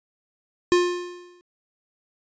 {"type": "tone with exponential decay", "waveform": "square", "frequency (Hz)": 354.3, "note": "F4", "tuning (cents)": 25, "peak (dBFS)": -14, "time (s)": [0.72, 1.41], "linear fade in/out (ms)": 0, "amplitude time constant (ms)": 150, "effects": ["resampled to 16000 Hz"]}